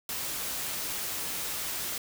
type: noise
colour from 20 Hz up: white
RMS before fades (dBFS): -34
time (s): 0.09-1.98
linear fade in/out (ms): 2
effects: none